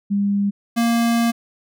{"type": "tone pair in turn", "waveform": ["sine", "square"], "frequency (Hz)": [201.2, 233], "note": ["G3", "A#3"], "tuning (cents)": [45, -1], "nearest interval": "minor third", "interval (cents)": 254, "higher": "second", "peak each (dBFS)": -16, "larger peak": "neither", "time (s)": [[0.1, 0.51], [0.76, 1.32]], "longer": "second", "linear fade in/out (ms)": 20, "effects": []}